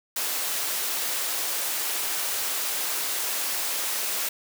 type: high-pass noise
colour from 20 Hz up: white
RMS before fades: -28 dBFS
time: 0.16-4.29 s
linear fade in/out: 5 ms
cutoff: 390 Hz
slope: 12 dB/octave
effects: none